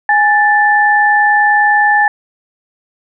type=tone pair together; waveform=sine; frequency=830.6 / 1760 Hz; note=G#5 / A6; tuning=0 / 0 cents; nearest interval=octave + minor second; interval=1300 cents; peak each=-10 dBFS; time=0.09-2.08 s; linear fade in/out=2 ms; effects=none